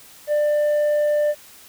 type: tone with tanh clipping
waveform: sine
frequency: 594 Hz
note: D5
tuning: 20 cents sharp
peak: -17 dBFS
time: 0.27-1.35 s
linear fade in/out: 50 ms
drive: 3 dB
effects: white hiss -46 dBFS RMS until 1.68 s